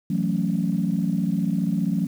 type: chord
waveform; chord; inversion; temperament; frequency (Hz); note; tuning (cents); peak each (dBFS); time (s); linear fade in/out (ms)
sine; F# minor seventh; third; equal; 164.81 / 185 / 220 / 277.2; E3 / F#3 / A3 / C#4; 0 / 0 / 0 / 0; -26 / -23 / -26 / -29; 0.1-2.07; 5
effects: tanh soft clip ceiling -11 dBFS + 8-bit